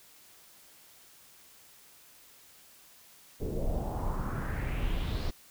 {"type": "noise with low-pass filter sweep", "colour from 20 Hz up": "brown", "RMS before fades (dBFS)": -32, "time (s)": [3.4, 5.31], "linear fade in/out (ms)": 10, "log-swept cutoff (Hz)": [410, 5000], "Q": 3.2, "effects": ["white hiss -57 dBFS RMS until 5.5 s"]}